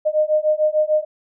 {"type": "beating tone pair", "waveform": "sine", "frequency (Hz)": [610, 616.7], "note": ["D#5", "D#5"], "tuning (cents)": [-34, -16], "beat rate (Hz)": 6.7, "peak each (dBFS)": -18, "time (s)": [0.05, 1.05], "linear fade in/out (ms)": 20, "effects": []}